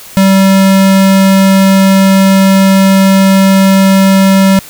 square tone, 193.1 Hz, G3, 26 cents flat, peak -4 dBFS, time 0.17-4.59 s, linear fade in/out 0 ms, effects white hiss -31 dBFS RMS until 4.69 s

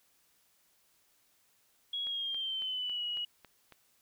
sine tone with pitch glide, 3322 to 2909 Hz, G#7 to F#7, 0 to -30 cents, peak -33 dBFS, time 1.93-3.25 s, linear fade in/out 5 ms, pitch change -230 cents, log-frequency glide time 2.03-3.04 s
click train, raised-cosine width 0.3 ms, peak -35 dBFS, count 7, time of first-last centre 2.07-3.723 s, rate 3.63 Hz
effects white hiss -70 dBFS RMS until 4.01 s

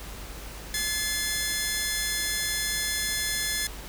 10% pulse tone pair together, 1721 / 2085 Hz, A6 / C7, -39 / -7 cents, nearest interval minor third, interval 332 cents, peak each -19 / -22 dBFS, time 0.74-3.67 s, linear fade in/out 2 ms, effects added 50 Hz sine -41 dBFS peak until 3.88 s + pink hiss -42 dBFS RMS until 3.88 s

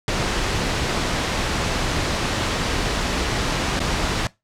pink noise with dropouts, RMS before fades -22 dBFS, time 0.08-4.27 s, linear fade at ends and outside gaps 1 ms, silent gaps 3.793-3.802 s, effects noise-tail reverb RT60 0.2 s tail -20 dB re dry + low-pass 6000 Hz 12 dB/octave

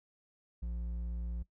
sine tone with hard clipping, 58.27 Hz, A#1, in tune, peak -37 dBFS, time 0.62-1.43 s, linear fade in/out 10 ms, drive 6 dB, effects noise-tail reverb RT60 0.1 s tail -18 dB re dry

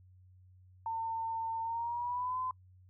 sine tone with pitch glide, 904 to 1020.6 Hz, A5 to C6, +47 to -43 cents, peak -33 dBFS, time 0.86-2.51 s, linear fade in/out 2 ms, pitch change +210 cents, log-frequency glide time 1.62-2.39 s, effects noise-tail reverb RT60 0.1 s tail -26 dB re dry + added 92 Hz sine -57 dBFS peak until 2.89 s

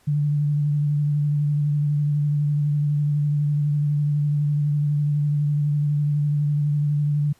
sine tone with vibrato, 146.83 Hz, D3, in tune, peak -18 dBFS, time 0.07-7.33 s, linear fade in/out 10 ms, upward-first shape sine, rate 12 Hz, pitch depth 22 cents each way, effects pink hiss -59 dBFS RMS until 7.39 s + resampled to 32000 Hz

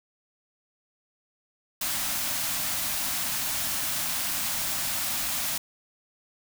white band-stop noise, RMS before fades -29 dBFS, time 1.81-5.58 s, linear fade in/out 5 ms, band 330 to 560 Hz, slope 96 dB/octave, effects none

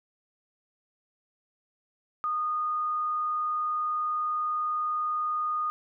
sine tone, 1230 Hz, D#6, 20 cents flat, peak -26 dBFS, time 2.24-5.7 s, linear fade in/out 0 ms, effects none

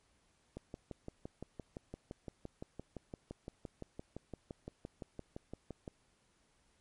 click train, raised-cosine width 2 ms, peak -30 dBFS, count 32, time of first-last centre 0.57-5.878 s, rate 5.84 Hz, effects pink hiss -73 dBFS RMS until 6.8 s + MP3 48 kbps

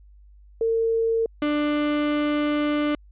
sine / 35% pulse tone pair in turn, 453.8 / 296.2 Hz, A#4 / D4, -47 / +15 cents, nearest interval perfect fifth, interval 738 cents, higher first, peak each -19 dBFS, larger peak neither, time 0.61-1.26 / 1.42-2.95 s, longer second, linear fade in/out 2 ms, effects added 50 Hz sine -47 dBFS peak until 3.11 s + resampled to 8000 Hz

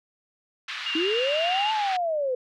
white band-pass noise, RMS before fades -34 dBFS, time 0.68-1.97 s, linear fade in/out 5 ms, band 1200 to 3600 Hz, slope 24 dB/octave
sine tone with vibrato, 2808 Hz, F7, 9 cents sharp, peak -27 dBFS, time 0.86-1.71 s, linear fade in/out 2 ms, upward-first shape sine, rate 10 Hz, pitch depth 23 cents each way
sine linear two-way sweep, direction up then down, 303.4 to 884 to 490.4 Hz, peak -23 dBFS, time 0.95-2.35 s, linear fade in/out 5 ms, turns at 1.72 s
effects none

